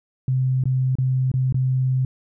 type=tone with dropouts; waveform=sine; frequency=129.8 Hz; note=C3; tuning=13 cents flat; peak=-17 dBFS; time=0.28-2.05 s; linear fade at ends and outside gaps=2 ms; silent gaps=0.638-0.655 / 0.954-0.985 / 1.316-1.339 / 1.525-1.544 s; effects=none